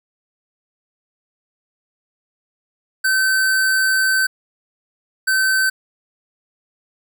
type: tone bursts at uneven times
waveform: square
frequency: 1538 Hz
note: G6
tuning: 33 cents flat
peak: -15 dBFS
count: 2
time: 3.04-4.27 / 5.27-5.7 s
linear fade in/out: 10 ms
effects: none